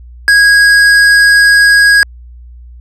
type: tone with hard clipping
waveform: triangle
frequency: 1648 Hz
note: G#6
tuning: 14 cents flat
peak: -5 dBFS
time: 0.28-2.03 s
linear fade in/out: 0 ms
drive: 16 dB
effects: added 60 Hz sine -30 dBFS peak until 2.8 s + low-pass 10000 Hz 12 dB/octave